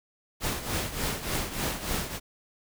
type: noise with tremolo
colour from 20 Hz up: pink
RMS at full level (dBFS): -28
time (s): 0.4-2.2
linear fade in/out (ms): 50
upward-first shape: triangle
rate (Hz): 3.4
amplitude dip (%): 75
effects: none